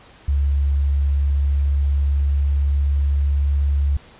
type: tone with pitch glide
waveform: sine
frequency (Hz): 70.3 to 70.83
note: C#2 to C#2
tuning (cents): +25 to +38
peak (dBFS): -15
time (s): 0.28-3.97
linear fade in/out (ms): 5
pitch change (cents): +13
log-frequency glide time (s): 1.39-3.86
effects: pink hiss -47 dBFS RMS until 4.19 s + resampled to 8000 Hz